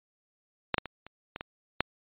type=clicks; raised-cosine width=0.3 ms; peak=-8 / -9 / -21 / -29 / -20 / -18 / -7 dBFS; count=7; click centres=0.743 / 0.782 / 0.857 / 1.066 / 1.361 / 1.409 / 1.806 s; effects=resampled to 8000 Hz